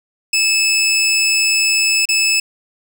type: tone with dropouts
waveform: 20% pulse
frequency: 2611 Hz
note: E7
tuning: 17 cents flat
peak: -8 dBFS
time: 0.33-2.4 s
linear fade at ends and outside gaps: 5 ms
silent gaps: 2.055-2.088 s
effects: none